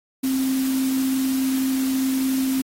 sine tone in noise, 264.2 Hz, C4, 17 cents sharp, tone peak -19 dBFS, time 0.23-2.62 s, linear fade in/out 10 ms, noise white, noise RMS -33 dBFS, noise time 0.23-2.62 s, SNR +11 dB, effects AAC 48 kbps

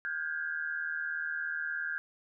sine tone cluster, 1424 / 1581 / 1661 Hz, F6 / G6 / G#6, +33 / +14 / 0 cents, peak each -39 / -35 / -38 dBFS, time 0.05-1.98 s, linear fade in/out 0 ms, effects none

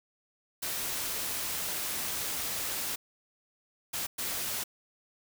white noise bursts at uneven times, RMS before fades -34 dBFS, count 3, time 0.62-2.96 / 3.93-4.07 / 4.18-4.64 s, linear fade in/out 10 ms, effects none

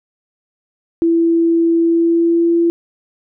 sine tone with pitch glide, 333.4 to 338.4 Hz, E4 to E4, +20 to +45 cents, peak -10 dBFS, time 1.02-2.7 s, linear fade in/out 0 ms, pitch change +25 cents, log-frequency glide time 1.8-2.56 s, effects none

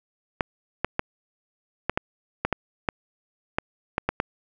clicks, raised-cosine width 0.5 ms, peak -7 dBFS, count 12, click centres 0.408 / 0.846 / 0.994 / 1.896 / 1.975 / 2.45 / 2.527 / 2.888 / 3.585 / 3.981 / 4.09 / 4.201 s, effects none

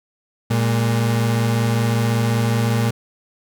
35% pulse tone pair together, 116.17 / 207 Hz, A#2 / G#3, -6 / -5 cents, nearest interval minor seventh, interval 1001 cents, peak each -15 / -23 dBFS, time 0.5-2.91 s, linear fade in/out 10 ms, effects none

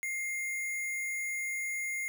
sine tone with sample-and-hold, 2111 Hz, C7, 15 cents sharp, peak -32 dBFS, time 0.03-2.08 s, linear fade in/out 0 ms, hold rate 8820 Hz, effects none

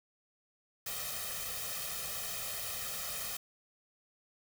white noise with comb filter, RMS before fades -39 dBFS, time 0.86-3.37 s, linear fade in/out 5 ms, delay 1.6 ms, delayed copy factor +1, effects none

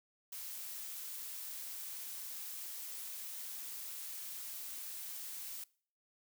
blue noise, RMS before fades -45 dBFS, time 0.32-5.64 s, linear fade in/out 5 ms, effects noise-tail reverb RT60 0.5 s tail -23 dB re dry

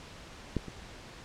clicks, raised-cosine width 3 ms, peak -16 / -28 dBFS, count 2, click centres 0.567 / 0.683 s, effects pink hiss -48 dBFS RMS until 1.24 s + low-pass 6000 Hz 12 dB/octave

